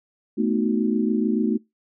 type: chord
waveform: sine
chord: B dominant seventh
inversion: third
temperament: equal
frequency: 220 / 246.9 / 311.1 / 370 Hz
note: A3 / B3 / D#4 / F#4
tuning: 0 / 0 / 0 / 0 cents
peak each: -22 / -25 / -26 / -27 dBFS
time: 0.37-1.58 s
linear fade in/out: 20 ms
effects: noise-tail reverb RT60 0.2 s tail -24 dB re dry